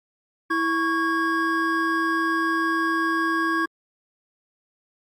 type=tone cluster; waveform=triangle; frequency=328.3 / 1111 / 1636 Hz; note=E4 / C#6 / G#6; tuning=-7 / +4 / -26 cents; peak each=-23 dBFS; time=0.5-3.66 s; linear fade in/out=10 ms; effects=Opus 48 kbps